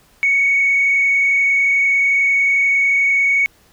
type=tone with frequency modulation; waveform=sine; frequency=2226 Hz; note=C#7; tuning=7 cents sharp; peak=-11 dBFS; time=0.23-3.46 s; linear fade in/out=0 ms; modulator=31.2 Hz; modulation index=0.8; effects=tanh soft clip ceiling -7 dBFS + pink hiss -53 dBFS RMS until 3.72 s